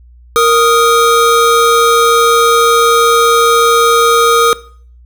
square tone pair together, 466.3 / 1245 Hz, A#4 / D#6, +1 / +1 cents, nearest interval octave + perfect fourth, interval 1700 cents, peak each -10 dBFS, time 0.36-4.53 s, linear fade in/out 0 ms, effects noise-tail reverb RT60 0.5 s tail -19 dB re dry + added 60 Hz sine -37 dBFS peak until 5.05 s

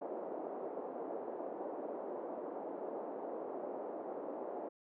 white band-pass noise, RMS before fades -43 dBFS, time 0.01-4.69 s, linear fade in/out 10 ms, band 300 to 690 Hz, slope 24 dB/octave, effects none

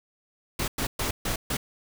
pink noise bursts at uneven times, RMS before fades -28 dBFS, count 5, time 0.59-0.68 / 0.78-0.87 / 0.99-1.11 / 1.25-1.36 / 1.5-1.57 s, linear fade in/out 5 ms, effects none

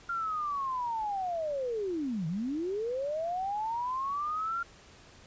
sine linear two-way sweep, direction down then up, 1396.9 to 152.1 to 1396.9 Hz, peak -30 dBFS, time 0.09-4.63 s, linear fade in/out 5 ms, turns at 2.27 s, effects pink hiss -55 dBFS RMS until 5.26 s + resampled to 16000 Hz

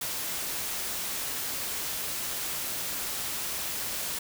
white noise, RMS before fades -33 dBFS, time 0.01-4.19 s, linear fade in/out 5 ms, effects none

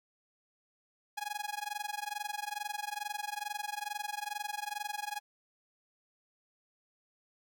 sawtooth tone with amplitude modulation, 830.6 Hz, G#5, in tune, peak -29 dBFS, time 1.17-5.2 s, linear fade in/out 10 ms, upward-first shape sine, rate 22.3 Hz, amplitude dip 95%, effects none

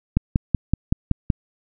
click train, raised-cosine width 5 ms, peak -4 dBFS, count 7, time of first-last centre 0.17-1.302 s, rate 5.3 Hz, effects none

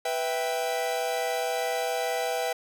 45% pulse chord, E minor, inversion second, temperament equal, 493.9 / 659.3 / 784 Hz, B4 / E5 / G5, 0 / 0 / 0 cents, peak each -31 dBFS, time 0.05-2.53 s, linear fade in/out 5 ms, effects none

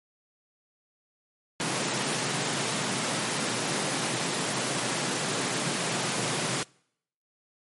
pink high-pass noise, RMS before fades -29 dBFS, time 1.6-6.63 s, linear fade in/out 0 ms, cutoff 120 Hz, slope 96 dB/octave, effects noise-tail reverb RT60 0.7 s tail -26 dB re dry + MP3 48 kbps

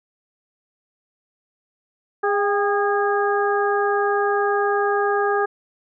harmonic tone with a mistuned harmonic, 409.3 Hz, G#4, 25 cents flat, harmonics 1 / 2 / 3 / 4, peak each -20 / -23 / -25 / -26 dBFS, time 2.23-5.46 s, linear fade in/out 10 ms, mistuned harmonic 2, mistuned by -39 cents, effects none

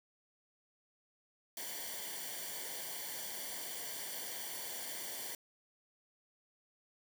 white noise with comb filter, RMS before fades -43 dBFS, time 1.57-5.35 s, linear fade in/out 2 ms, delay 0.77 ms, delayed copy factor -0.75, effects none

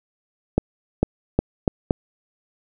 accelerating click train, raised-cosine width 2 ms, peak -3 dBFS, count 5, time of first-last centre 0.58-1.908 s, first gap 450 ms, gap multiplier 0.8, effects none

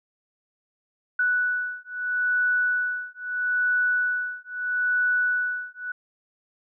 sine beating tone pair, 1480 / 1480.77 Hz, F#6 / F#6, 0 / +1 cents, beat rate 0.77 Hz, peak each -25 dBFS, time 1.19-5.92 s, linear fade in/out 5 ms, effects none

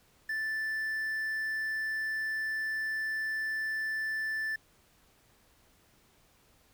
triangle tone with quantisation, 1760 Hz, A6, in tune, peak -29 dBFS, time 0.29-4.56 s, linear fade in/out 5 ms, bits 9, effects pink hiss -65 dBFS RMS until 6.73 s

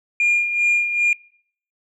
sine tone with tremolo, 2413 Hz, D7, 46 cents sharp, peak -11 dBFS, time 0.2-1.13 s, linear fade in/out 2 ms, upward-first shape sine, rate 2.5 Hz, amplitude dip 65%, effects noise-tail reverb RT60 0.6 s tail -25 dB re dry + tanh soft clip ceiling -12 dBFS

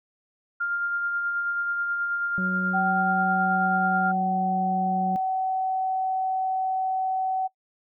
sine tone with tremolo, 1400 Hz, F6, 4 cents sharp, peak -23 dBFS, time 0.6-4.12 s, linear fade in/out 10 ms, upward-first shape sine, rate 9.3 Hz, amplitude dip 30%
harmonic tone, 185.5 Hz, F#3, 5 cents sharp, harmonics 1 / 2 / 3, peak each -26 / -41 / -42 dBFS, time 2.38-5.16 s, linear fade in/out 0 ms
sine tone with pitch glide, 765 to 755.8 Hz, G5 to F#5, -42 to +37 cents, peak -23 dBFS, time 2.73-7.48 s, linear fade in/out 20 ms, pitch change -21 cents, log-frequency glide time 2.94-3.99 s
effects noise-tail reverb RT60 0.1 s tail -21 dB re dry

